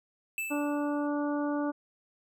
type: tone with exponential decay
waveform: square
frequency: 2637 Hz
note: E7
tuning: in tune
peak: -30 dBFS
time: 0.38-1.07 s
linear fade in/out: 1 ms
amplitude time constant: 150 ms
type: harmonic tone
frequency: 291.6 Hz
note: D4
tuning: 12 cents flat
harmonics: 1 / 2 / 3 / 4 / 5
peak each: -29 / -35 / -39 / -41 / -43 dBFS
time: 0.5-1.72 s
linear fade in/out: 20 ms
effects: none